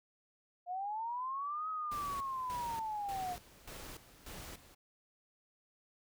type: linear two-way sweep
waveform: sine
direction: up then down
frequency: 698.5 to 1276 to 702 Hz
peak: -36 dBFS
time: 0.66-3.37 s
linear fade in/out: 50 ms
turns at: 1.69 s
type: noise with tremolo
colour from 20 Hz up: pink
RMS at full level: -48 dBFS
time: 1.91-4.75 s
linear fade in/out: 10 ms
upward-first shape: square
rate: 1.7 Hz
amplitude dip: 75%
effects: none